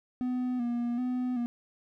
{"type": "tone with vibrato", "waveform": "triangle", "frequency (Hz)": 244.7, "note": "B3", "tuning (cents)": -16, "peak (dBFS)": -26, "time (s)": [0.21, 1.46], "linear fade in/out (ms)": 0, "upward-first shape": "square", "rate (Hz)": 1.3, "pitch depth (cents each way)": 42, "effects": []}